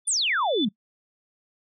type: tone with exponential growth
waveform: sine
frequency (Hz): 3490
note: A7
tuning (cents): -15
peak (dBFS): -23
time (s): 0.05-0.65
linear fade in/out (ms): 5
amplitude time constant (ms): 130
type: exponential sweep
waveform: sine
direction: down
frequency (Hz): 9900 to 187.2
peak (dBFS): -21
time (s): 0.07-0.69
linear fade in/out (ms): 10
effects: noise-tail reverb RT60 0.1 s tail -24 dB re dry